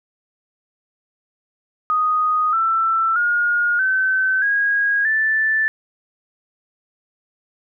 sine tone with pitch steps, 1244.5 / 1333.8 / 1429.6 / 1532.2 / 1642.1 / 1760 Hz, D#6 / E6 / F6 / G6 / G#6 / A6, 0 / +20 / +40 / -40 / -20 / 0 cents, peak -15 dBFS, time 1.9-5.68 s, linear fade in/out 0 ms, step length 630 ms, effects none

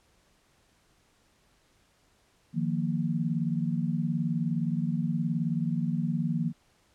sine chord, Eb suspended second, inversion none, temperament equal, 155.56 / 174.61 / 233.1 Hz, Eb3 / F3 / Bb3, 0 / 0 / 0 cents, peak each -30 / -30 / -31 dBFS, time 2.53-6.53 s, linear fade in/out 50 ms, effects pink hiss -66 dBFS RMS until 6.94 s + low-pass 10000 Hz 12 dB/octave

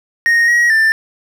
triangle tone with pitch steps, 1861 / 1901 / 1779 Hz, A#6 / A#6 / A6, -3 / +33 / +19 cents, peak -7 dBFS, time 0.26-0.92 s, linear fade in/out 0 ms, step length 220 ms, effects none

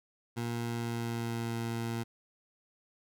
20% pulse tone with pitch glide, 117.9 to 115.87 Hz, A#2 to A#2, +20 to -10 cents, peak -28 dBFS, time 0.36-2.04 s, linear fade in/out 20 ms, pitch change -30 cents, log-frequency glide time 0.51-1.58 s, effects none

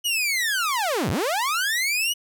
sawtooth linear two-way sweep, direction down then up, 2960 to 70.8 to 2960 Hz, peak -18 dBFS, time 0.04-2.14 s, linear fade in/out 20 ms, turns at 1.1 s, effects none

